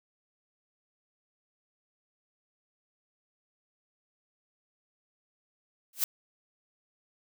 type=noise with exponential growth; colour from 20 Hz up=blue; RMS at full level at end=-22 dBFS; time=5.93-6.04 s; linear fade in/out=2 ms; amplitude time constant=22 ms; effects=none